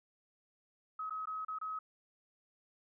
sine tone with dropouts, 1275 Hz, D#6, 42 cents sharp, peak -37 dBFS, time 0.99-1.79 s, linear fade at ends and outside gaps 5 ms, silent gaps 1.097-1.106 / 1.256-1.271 / 1.449-1.482 / 1.587-1.613 s, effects none

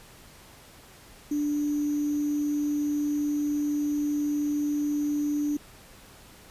sine tone with sample-and-hold, 293.7 Hz, D4, in tune, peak -24 dBFS, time 1.31-5.57 s, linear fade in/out 5 ms, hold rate 6300 Hz, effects pink hiss -51 dBFS RMS until 6.5 s + resampled to 32000 Hz

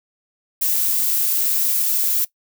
violet noise, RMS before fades -19 dBFS, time 0.61-2.25 s, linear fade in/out 10 ms, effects noise-tail reverb RT60 0.1 s tail -19 dB re dry

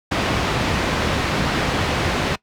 pink low-pass noise, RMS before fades -20 dBFS, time 0.11-2.36 s, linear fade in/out 10 ms, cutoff 3700 Hz, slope 12 dB/octave, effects noise-tail reverb RT60 0.1 s tail -21 dB re dry + high-pass 60 Hz 12 dB/octave

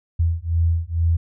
sine beating tone pair, 82.41 / 84.61 Hz, E2 / E2, 0 / +46 cents, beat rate 2.2 Hz, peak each -20 dBFS, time 0.19-1.17 s, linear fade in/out 10 ms, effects none

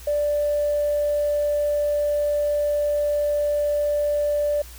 triangle tone with tanh clipping, 587.3 Hz, D5, in tune, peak -19 dBFS, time 0.07-4.62 s, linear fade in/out 5 ms, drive 4 dB, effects added 60 Hz sine -40 dBFS peak until 4.78 s + white hiss -45 dBFS RMS until 4.78 s

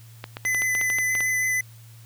clicks, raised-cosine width 0.3 ms, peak -16 dBFS, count 11, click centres 0.241 / 0.369 / 0.451 / 0.547 / 0.62 / 0.751 / 0.813 / 0.901 / 0.986 / 1.152 / 1.206 s
square tone with vibrato, 2016 Hz, B6, 35 cents sharp, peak -22 dBFS, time 0.45-1.61 s, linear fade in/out 5 ms, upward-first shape triangle, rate 6.2 Hz, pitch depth 15 cents each way
effects added 114 Hz sine -44 dBFS peak until 2.05 s + white hiss -54 dBFS RMS until 2.05 s

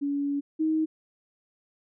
sine tone pair in turn, 283.7 / 315.1 Hz, C#4 / D#4, +40 / +22 cents, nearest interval major second, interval 182 cents, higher second, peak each -25 / -22 dBFS, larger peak second, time 0.01-0.41 / 0.59-0.86 s, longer first, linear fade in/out 20 ms, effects none

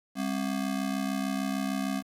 square ring-modulated tone, 233.1 Hz, A#3, in tune, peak -26 dBFS, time 0.15-2.03 s, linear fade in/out 50 ms, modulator 33.3 Hz, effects resampled to 32000 Hz + 9-bit

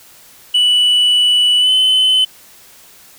sine tone with pitch glide, 2960 to 3038 Hz, F#7 to F#7, 0 to +45 cents, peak -6 dBFS, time 0.54-2.25 s, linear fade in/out 10 ms, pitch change +45 cents, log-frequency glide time 1.59-1.71 s, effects tanh soft clip ceiling -8 dBFS + white hiss -43 dBFS RMS until 3.18 s

